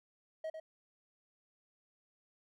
triangle tone with echo, 636 Hz, D#5, 38 cents sharp, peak -35 dBFS, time 0.44-0.5 s, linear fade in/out 5 ms, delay 100 ms, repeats 1, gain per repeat -6 dB, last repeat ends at 0.6 s, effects none

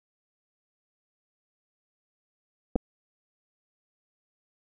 clicks, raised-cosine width 2 ms, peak -12 dBFS, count 2, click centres 2.757 / 2.761 s, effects none

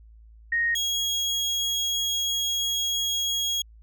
sine / 30% pulse tone pair in turn, 1864.7 / 3301 Hz, A#6 / G#7, 0 / -11 cents, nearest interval minor seventh, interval 989 cents, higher second, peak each -21 dBFS, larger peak neither, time 0.52-0.75 / 0.75-3.62 s, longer second, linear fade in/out 5 ms, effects added 55 Hz sine -47 dBFS peak until 3.82 s

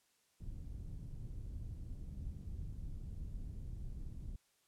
pink low-pass noise, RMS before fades -45 dBFS, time 0.4-4.36 s, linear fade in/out 5 ms, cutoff 120 Hz, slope 12 dB/octave, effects white hiss -75 dBFS RMS until 4.67 s + low-pass 11000 Hz 12 dB/octave

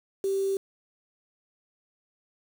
sine tone with quantisation, 390 Hz, G4, 9 cents flat, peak -24 dBFS, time 0.24-0.57 s, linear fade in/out 2 ms, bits 7, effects none

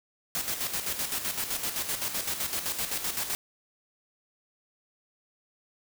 white noise with tremolo, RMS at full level -30 dBFS, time 0.35-3.35 s, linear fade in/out 0 ms, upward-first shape square, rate 7.8 Hz, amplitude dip 55%, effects none

